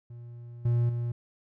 triangle tone with level steps, 119.1 Hz, A#2, 38 cents sharp, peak -39 / -20 / -26 dBFS, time 0.1-1.12 s, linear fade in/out 5 ms, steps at 0.65 / 0.89 s, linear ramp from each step 5 ms, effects none

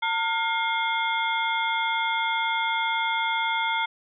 sine tone cluster, 908 / 1414 / 2132 / 3260 / 3458 Hz, A#5 / F6 / C7 / G#7 / A7, -46 / +21 / +32 / -33 / -31 cents, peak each -26 / -30 / -28 / -35 / -34 dBFS, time 0.02-3.86 s, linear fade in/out 10 ms, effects none

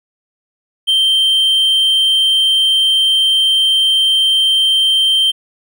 triangle tone, 3136 Hz, G7, in tune, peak -8 dBFS, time 0.87-5.32 s, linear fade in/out 20 ms, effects none

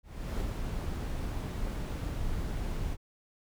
brown noise with ADSR envelope, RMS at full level -31 dBFS, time 0.03-2.97 s, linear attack 370 ms, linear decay 58 ms, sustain -3 dB, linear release 46 ms, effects none

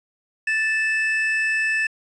triangle tone pair together, 1760 / 2620 Hz, A6 / E7, 0 / -11 cents, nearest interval perfect fifth, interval 689 cents, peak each -19 / -22 dBFS, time 0.47-1.87 s, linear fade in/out 5 ms, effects resampled to 22050 Hz + 8-bit

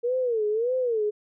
sine tone with vibrato, 464.8 Hz, A#4, 5 cents flat, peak -22 dBFS, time 0.03-1.11 s, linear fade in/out 20 ms, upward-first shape sine, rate 1.7 Hz, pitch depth 180 cents each way, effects none

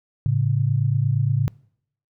sine tone pair together, 110 / 138.59 Hz, A2 / C#3, 0 / 0 cents, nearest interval major third, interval 400 cents, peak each -20 dBFS, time 0.26-1.48 s, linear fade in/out 0 ms, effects noise-tail reverb RT60 0.7 s tail -25 dB re dry

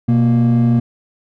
triangle tone pair together, 123.55 / 233.8 Hz, B2 / A#3, +1 / +5 cents, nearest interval major seventh, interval 1104 cents, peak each -10 dBFS, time 0.08-0.8 s, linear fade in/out 10 ms, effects tanh soft clip ceiling -4 dBFS

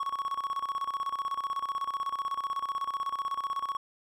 triangle tone with tremolo, 1108 Hz, C#6, 1 cent flat, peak -26 dBFS, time 0-3.77 s, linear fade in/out 5 ms, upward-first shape square, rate 16 Hz, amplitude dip 75%, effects none

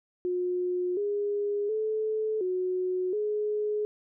sine tone with pitch steps, 359.8 / 409.7 / 434.3 / 367.2 / 421.4 Hz, F#4 / G#4 / A4 / F#4 / G#4, -48 / -24 / -23 / -13 / +25 cents, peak -26 dBFS, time 0.25-3.85 s, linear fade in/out 0 ms, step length 720 ms, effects none

